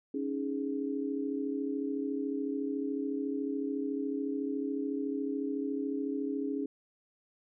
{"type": "chord", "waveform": "sine", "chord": "C# suspended second", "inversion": "none", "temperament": "equal", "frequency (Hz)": [277.2, 311.1, 415.3], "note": ["C#4", "D#4", "G#4"], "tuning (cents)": [0, 0, 0], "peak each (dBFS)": [-33, -38, -37], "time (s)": [0.14, 6.66], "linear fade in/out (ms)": 5, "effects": []}